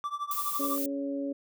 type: tone with tremolo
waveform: triangle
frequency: 1167 Hz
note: D6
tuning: 11 cents flat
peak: -26 dBFS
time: 0.04-0.78 s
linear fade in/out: 0 ms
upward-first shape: triangle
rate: 12 Hz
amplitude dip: 95%
type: noise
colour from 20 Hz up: violet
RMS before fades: -34 dBFS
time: 0.31-0.86 s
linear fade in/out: 2 ms
type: harmonic tone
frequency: 139.7 Hz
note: C#3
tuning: 14 cents sharp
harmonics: 2 / 3 / 4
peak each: -31 / -43 / -36 dBFS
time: 0.59-1.33 s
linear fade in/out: 10 ms
effects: none